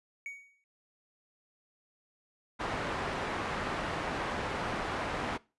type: tone with exponential decay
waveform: triangle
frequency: 2243 Hz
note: C#7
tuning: 20 cents sharp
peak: -34 dBFS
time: 0.26-0.64 s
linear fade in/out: 1 ms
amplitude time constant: 81 ms
type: low-pass noise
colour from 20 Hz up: white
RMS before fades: -35 dBFS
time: 2.59-5.38 s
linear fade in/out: 20 ms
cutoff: 1400 Hz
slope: 12 dB/octave
effects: noise-tail reverb RT60 0.3 s tail -21 dB re dry + resampled to 24000 Hz